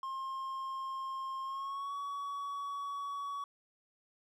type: tone with pitch glide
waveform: triangle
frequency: 1065 to 1128.3 Hz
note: C6 to C#6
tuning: +30 to +30 cents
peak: -35 dBFS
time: 0.03-3.44 s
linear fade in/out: 2 ms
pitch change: +100 cents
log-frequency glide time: 1.43-1.95 s
effects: none